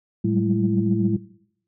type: tone cluster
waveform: sine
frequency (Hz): 110.9 / 188.2 / 195.7 / 210.3 / 335.5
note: A2 / F#3 / G3 / G#3 / E4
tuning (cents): +14 / +30 / -3 / +22 / +31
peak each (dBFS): -24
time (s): 0.24-1.17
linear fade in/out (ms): 10
effects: noise-tail reverb RT60 0.7 s tail -19 dB re dry + tanh soft clip ceiling -6 dBFS